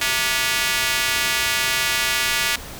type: tone with high-pass filter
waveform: square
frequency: 130.81 Hz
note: C3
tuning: in tune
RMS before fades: -21 dBFS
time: 0.01-2.56 s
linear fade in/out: 5 ms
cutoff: 2000 Hz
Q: 1.1
effects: pink hiss -36 dBFS RMS until 2.79 s